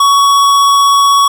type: tone with hard clipping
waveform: sine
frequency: 1121 Hz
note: C#6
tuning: 19 cents sharp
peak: -7 dBFS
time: 0-1.28 s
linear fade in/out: 5 ms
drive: 18 dB
effects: none